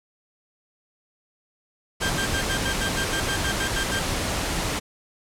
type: noise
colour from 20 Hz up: pink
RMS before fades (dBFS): -26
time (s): 2-4.8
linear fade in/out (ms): 20
type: tone bursts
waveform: 30% pulse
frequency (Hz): 1586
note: G6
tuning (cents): +20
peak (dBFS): -23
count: 13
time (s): 2.02-3.994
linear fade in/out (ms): 5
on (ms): 78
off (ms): 80
effects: low-pass 10000 Hz 12 dB/octave